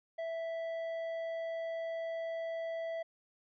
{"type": "tone with tanh clipping", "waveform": "sine", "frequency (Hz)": 659, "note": "E5", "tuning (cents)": -1, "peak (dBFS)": -37, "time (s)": [0.18, 3.03], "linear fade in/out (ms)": 10, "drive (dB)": 8, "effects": []}